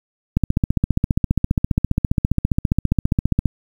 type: click train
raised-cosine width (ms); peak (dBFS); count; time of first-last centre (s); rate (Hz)
5; -3; 47; 0.37-3.457; 14.9
effects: 7-bit